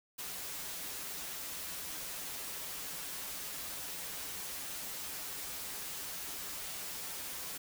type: noise with comb filter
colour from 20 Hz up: white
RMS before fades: -42 dBFS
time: 0.18-7.58 s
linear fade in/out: 10 ms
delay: 8.6 ms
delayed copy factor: -0.6
effects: none